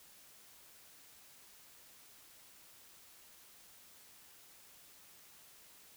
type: silence
effects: white hiss -60 dBFS RMS until 5.96 s